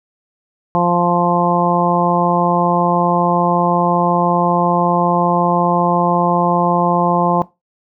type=harmonic tone; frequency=174.61 Hz; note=F3; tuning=in tune; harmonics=1 / 2 / 3 / 4 / 5 / 6; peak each=-17 / -21 / -21 / -19 / -18 / -19 dBFS; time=0.75-7.42 s; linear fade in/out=0 ms; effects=noise-tail reverb RT60 0.2 s tail -17 dB re dry